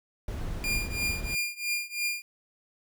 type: noise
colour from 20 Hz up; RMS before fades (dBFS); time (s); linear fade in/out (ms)
brown; -34; 0.28-1.35; 2
type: tone with tremolo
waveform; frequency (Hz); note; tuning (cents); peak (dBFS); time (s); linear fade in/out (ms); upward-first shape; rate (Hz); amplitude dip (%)
sawtooth; 2408; D7; +43; -22; 0.64-2.22; 0; triangle; 3; 95
effects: none